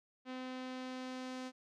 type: tone with low-pass filter sweep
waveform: sawtooth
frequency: 256.5 Hz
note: C4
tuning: 34 cents flat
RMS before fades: -44 dBFS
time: 0.25-1.52 s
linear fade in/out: 50 ms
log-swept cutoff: 3500 to 6200 Hz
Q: 1.1
effects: none